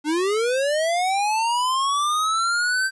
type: linear sweep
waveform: square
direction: up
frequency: 290.2 to 1568 Hz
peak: -20 dBFS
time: 0.04-2.91 s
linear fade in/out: 50 ms
effects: resampled to 24000 Hz + 10-bit